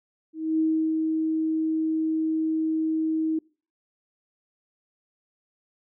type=tone with ADSR envelope; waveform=sine; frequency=317.6 Hz; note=D#4; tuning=36 cents sharp; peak=-19 dBFS; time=0.33-3.39 s; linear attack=260 ms; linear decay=340 ms; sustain=-3 dB; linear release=6 ms; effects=noise-tail reverb RT60 0.4 s tail -25 dB re dry